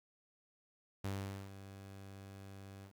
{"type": "tone with ADSR envelope", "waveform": "sawtooth", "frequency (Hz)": 98, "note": "G2", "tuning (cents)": 0, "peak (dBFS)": -33, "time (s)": [1.04, 2.93], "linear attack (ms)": 7, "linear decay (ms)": 440, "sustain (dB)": -13, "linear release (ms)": 92, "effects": ["11-bit"]}